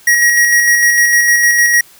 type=tone with tremolo; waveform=square; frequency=1900 Hz; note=A#6; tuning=33 cents sharp; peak=-7 dBFS; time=0.07-1.81 s; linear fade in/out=5 ms; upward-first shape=square; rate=6.6 Hz; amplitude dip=30%; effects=white hiss -43 dBFS RMS until 1.99 s